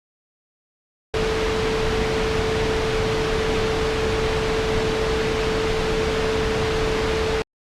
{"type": "tone in noise", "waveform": "sine", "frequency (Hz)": 440.8, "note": "A4", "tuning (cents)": 3, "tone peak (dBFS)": -22, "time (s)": [1.14, 7.42], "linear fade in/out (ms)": 0, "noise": "pink", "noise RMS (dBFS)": -23, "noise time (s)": [1.14, 7.42], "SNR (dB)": -2, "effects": ["low-pass 4000 Hz 12 dB/octave", "Opus 48 kbps"]}